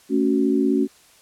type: chord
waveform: sine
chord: F# minor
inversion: first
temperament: just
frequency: 222 / 277.5 / 370 Hz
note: A3 / C#4 / F#4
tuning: +16 / +2 / 0 cents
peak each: -22 / -19 / -22 dBFS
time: 0.09-0.88 s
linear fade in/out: 50 ms
effects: white hiss -53 dBFS RMS until 1.21 s + low-pass 11000 Hz 12 dB/octave